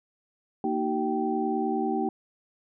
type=tone cluster; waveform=sine; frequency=232.1 / 310.8 / 380.9 / 777 Hz; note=A#3 / D#4 / G4 / G5; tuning=-7 / -2 / -50 / -16 cents; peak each=-30 dBFS; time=0.64-2.09 s; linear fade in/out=2 ms; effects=none